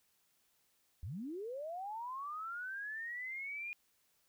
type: linear sweep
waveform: sine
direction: up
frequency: 69.3 to 2449 Hz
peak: -40 dBFS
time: 1.03-3.73 s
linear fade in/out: 0 ms
effects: white hiss -75 dBFS RMS until 4.28 s